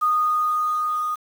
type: tone with level ramp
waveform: sine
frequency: 1234 Hz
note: D#6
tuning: 15 cents flat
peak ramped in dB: -16 to -22 dBFS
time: 0.01-1.16 s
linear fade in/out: 20 ms
effects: 7-bit